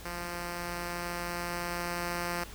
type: tone with level ramp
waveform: 5% pulse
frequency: 174.1 Hz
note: F3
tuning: 5 cents flat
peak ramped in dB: -25 to -20 dBFS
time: 0.05-2.44 s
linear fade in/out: 5 ms
effects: added 50 Hz sine -48 dBFS peak until 2.54 s + pink hiss -48 dBFS RMS until 2.54 s